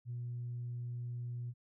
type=tone; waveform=sine; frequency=120.9 Hz; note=B2; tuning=36 cents flat; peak=-37 dBFS; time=0.05-1.54 s; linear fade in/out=50 ms; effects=tanh soft clip ceiling -34 dBFS